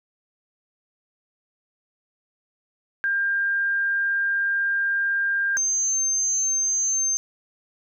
sine tone pair in turn, 1599 / 6299 Hz, G6 / G8, +34 / +7 cents, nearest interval 2 octaves, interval 2373 cents, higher second, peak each -20 dBFS, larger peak neither, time 3.04-5.57 / 5.57-7.17 s, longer first, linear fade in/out 0 ms, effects none

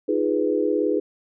sine chord, F half-diminished seventh, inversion third, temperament equal, 311.1 / 349.2 / 415.3 / 493.9 Hz, Eb4 / F4 / Ab4 / Cb5, 0 / 0 / 0 / 0 cents, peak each -24 / -27 / -23 / -25 dBFS, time 0.08-1 s, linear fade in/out 10 ms, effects none

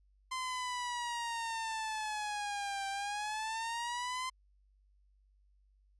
sawtooth exponential two-way sweep, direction down then up, 1038 to 784 to 1038 Hz, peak -32 dBFS, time 0.31-4.3 s, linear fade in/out 10 ms, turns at 2.88 s, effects added 49 Hz sine -65 dBFS peak until 5.99 s + resampled to 22050 Hz

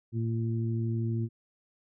harmonic tone, 114.1 Hz, A#2, 37 cents flat, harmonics 1 / 2 / 3, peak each -28 / -35 / -38 dBFS, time 0.12-1.29 s, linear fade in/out 50 ms, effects none

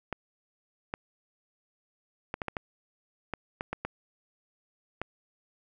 clicks, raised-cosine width 0.5 ms, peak -17 dBFS, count 11, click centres 0.127 / 0.939 / 2.341 / 2.418 / 2.483 / 2.568 / 3.337 / 3.609 / 3.73 / 3.85 / 5.016 s, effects none

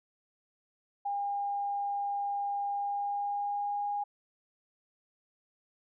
sine tone with pitch glide, 807 to 817.8 Hz, G#5 to G#5, -50 to -27 cents, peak -30 dBFS, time 1.05-4.04 s, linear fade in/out 10 ms, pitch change +23 cents, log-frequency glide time 2.7-3.86 s, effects none

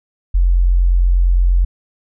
sine tone, 44.31 Hz, F1, 26 cents sharp, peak -9 dBFS, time 0.34-1.65 s, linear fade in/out 10 ms, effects none

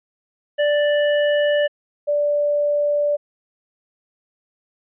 square / sine tone pair in turn, 587.3 / 585 Hz, D5 / D5, 0 / -7 cents, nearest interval unison, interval 7 cents, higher first, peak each -16 dBFS, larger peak neither, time 0.58-1.68 / 2.07-3.17 s, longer neither, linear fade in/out 20 ms, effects resampled to 8000 Hz

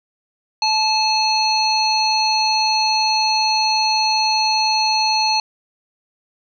harmonic tone with a mistuned harmonic, 869 Hz, A5, 22 cents flat, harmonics 1 / 3 / 5 / 7, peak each -18 / -24 / -18 / -29 dBFS, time 0.62-5.4 s, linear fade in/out 2 ms, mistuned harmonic 5, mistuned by -19 cents, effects none

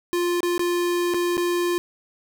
square tone with dropouts, 350 Hz, F4, 4 cents sharp, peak -21 dBFS, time 0.13-1.78 s, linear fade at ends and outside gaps 0 ms, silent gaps 0.405-0.431 / 0.579-0.594 / 1.138-1.144 / 1.37-1.378 s, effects none

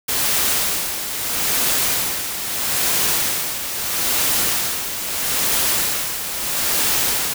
white noise with tremolo, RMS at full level -18 dBFS, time 0.08-7.34 s, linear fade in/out 10 ms, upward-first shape sine, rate 0.77 Hz, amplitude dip 60%, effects none

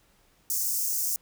white high-pass noise, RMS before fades -28 dBFS, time 0.5-1.16 s, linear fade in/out 0 ms, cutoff 5400 Hz, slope 48 dB/octave, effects pink hiss -64 dBFS RMS until 1.21 s

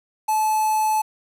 square tone with notch filter, 865 Hz, A5, 30 cents flat, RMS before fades -20 dBFS, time 0.28-1.02 s, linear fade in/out 10 ms, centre 3400 Hz, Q 0.55, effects resampled to 32000 Hz + 8-bit

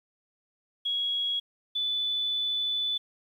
sine tone pair in turn, 3322 / 3486 Hz, G#7 / A7, 0 / -17 cents, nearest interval minor second, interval 83 cents, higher second, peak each -26 dBFS, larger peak neither, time 0.85-1.4 / 1.75-2.98 s, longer second, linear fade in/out 10 ms, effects 10-bit

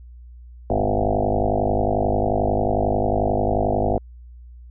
sine tone with frequency modulation, 370 Hz, F#4, in tune, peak -17 dBFS, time 0.7-3.98 s, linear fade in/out 2 ms, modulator 51.2 Hz, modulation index 7.5, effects added 60 Hz sine -39 dBFS peak until 4.7 s

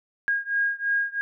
sine beating tone pair, 1629 / 1632 Hz, G#6 / G#6, -34 / -31 cents, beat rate 3 Hz, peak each -25 / -26 dBFS, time 0.28-1.21 s, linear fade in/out 0 ms, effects none

